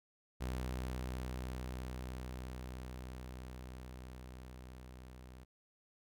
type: tone with level ramp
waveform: sawtooth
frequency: 63.1 Hz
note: B1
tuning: 38 cents sharp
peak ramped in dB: -33 to -48 dBFS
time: 0.4-5.45 s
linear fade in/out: 20 ms
effects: none